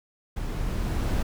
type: noise with level ramp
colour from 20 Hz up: brown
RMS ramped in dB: -31 to -24 dBFS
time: 0.36-1.23 s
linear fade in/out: 10 ms
effects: none